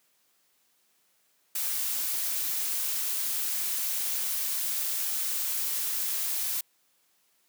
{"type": "noise", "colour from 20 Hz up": "blue", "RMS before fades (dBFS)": -30, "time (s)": [1.55, 6.61], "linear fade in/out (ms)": 5, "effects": ["white hiss -69 dBFS RMS until 7.48 s", "high-pass 150 Hz 12 dB/octave"]}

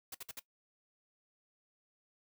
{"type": "noise bursts", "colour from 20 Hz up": "white", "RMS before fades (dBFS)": -44, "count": 4, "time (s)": [0.12, 0.396], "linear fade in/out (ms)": 5, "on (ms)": 27, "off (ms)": 56, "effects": ["noise-tail reverb RT60 0.1 s tail -18 dB re dry"]}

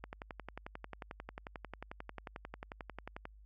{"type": "click train", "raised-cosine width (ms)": 0.5, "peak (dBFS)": -28, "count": 37, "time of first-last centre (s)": [0.04, 3.254], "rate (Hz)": 11.2, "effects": ["added 51 Hz sine -55 dBFS peak until 3.45 s"]}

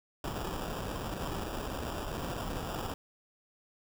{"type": "noise with sample-and-hold", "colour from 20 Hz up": "pink", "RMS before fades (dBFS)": -37, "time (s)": [0.24, 2.94], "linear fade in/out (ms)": 2, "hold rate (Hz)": 2100, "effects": []}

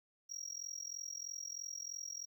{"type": "tone with amplitude modulation", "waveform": "triangle", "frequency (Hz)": 5650, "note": "F8", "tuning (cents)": 19, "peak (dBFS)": -37, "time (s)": [0.29, 2.26], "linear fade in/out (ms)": 20, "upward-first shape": "sine", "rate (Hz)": 43.1, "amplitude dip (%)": 95, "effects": ["13-bit"]}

